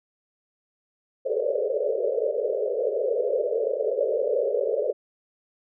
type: band-pass noise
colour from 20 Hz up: pink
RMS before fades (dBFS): -25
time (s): 1.25-4.93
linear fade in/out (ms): 20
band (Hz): 410 to 600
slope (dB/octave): 96
effects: none